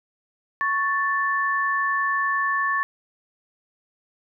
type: tone pair together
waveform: sine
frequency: 1108.7 / 1760 Hz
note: C#6 / A6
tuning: 0 / 0 cents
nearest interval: minor sixth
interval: 800 cents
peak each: -23 dBFS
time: 0.61-2.83 s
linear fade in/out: 0 ms
effects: none